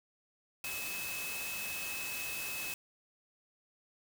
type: tone in noise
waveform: sine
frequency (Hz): 2586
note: E7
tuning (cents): -34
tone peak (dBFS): -40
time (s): 0.64-2.74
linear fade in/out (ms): 2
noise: white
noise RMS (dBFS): -41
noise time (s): 0.64-2.74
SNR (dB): -2
effects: none